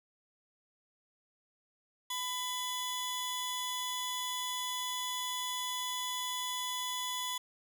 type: tone pair together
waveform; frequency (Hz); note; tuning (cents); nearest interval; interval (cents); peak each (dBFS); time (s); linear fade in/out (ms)
sawtooth; 1001 / 3418; B5 / G#7; +23 / +49; octave + major sixth; 2126; -34 / -34; 2.1-7.38; 5
effects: none